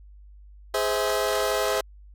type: chord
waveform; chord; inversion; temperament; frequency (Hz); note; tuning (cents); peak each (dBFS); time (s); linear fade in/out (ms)
sawtooth; Ab augmented; none; just; 415.3 / 519.1 / 648.9; Ab4 / C5 / E5; 0 / -14 / -27; -23; 0.74-1.81; 5
effects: added 50 Hz sine -45 dBFS peak until 2.14 s + AAC 64 kbps